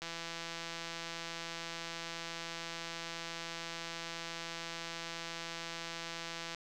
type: click train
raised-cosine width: 0.2 ms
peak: -24 dBFS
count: 1091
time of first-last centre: 0.02-6.547 s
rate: 167 Hz
effects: none